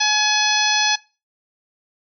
harmonic tone, 847 Hz, G#5, 34 cents sharp, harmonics 1 / 2 / 3 / 4 / 5 / 6 / 7, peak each -23 / -23 / -23 / -23 / -23 / -23 / -23 dBFS, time 0-0.96 s, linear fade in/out 10 ms, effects noise-tail reverb RT60 0.3 s tail -21 dB re dry

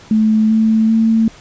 sine tone with pitch steps, 217.5 / 220.7 / 223.9 Hz, A3 / A3 / A3, -20 / +5 / +30 cents, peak -9 dBFS, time 0.11-1.28 s, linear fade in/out 2 ms, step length 390 ms, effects pink hiss -41 dBFS RMS until 1.4 s + resampled to 16000 Hz

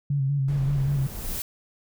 sine tone with vibrato, 138.59 Hz, C#3, in tune, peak -21 dBFS, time 0.1-1.07 s, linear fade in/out 5 ms, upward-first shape square, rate 5.2 Hz, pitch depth 44 cents each way
brown noise, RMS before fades -34 dBFS, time 0.48-1.4 s, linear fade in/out 5 ms
blue noise with exponential growth, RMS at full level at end -30 dBFS, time 0.5-1.42 s, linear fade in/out 1 ms, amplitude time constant 200 ms
effects none

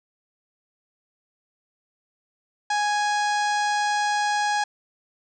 harmonic tone, 830.6 Hz, G#5, in tune, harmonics 1 / 2 / 3 / 4 / 5 / 6 / 7 / 8 / 9 / 10, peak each -22 / -27 / -37 / -37 / -37 / -37 / -40 / -41 / -45 / -46 dBFS, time 2.7-4.64 s, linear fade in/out 5 ms, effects none

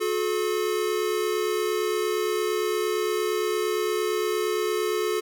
square tone pair together, 361.3 / 430 Hz, F#4 / A4, -41 / -40 cents, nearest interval minor third, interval 301 cents, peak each -28 / -26 dBFS, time 0-5.21 s, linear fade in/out 20 ms, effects none

